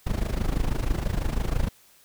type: noise with amplitude modulation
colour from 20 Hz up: brown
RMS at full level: -22 dBFS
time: 0.06-1.69 s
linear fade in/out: 10 ms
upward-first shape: sine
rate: 26.1 Hz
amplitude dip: 80%
effects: white hiss -57 dBFS RMS until 2.04 s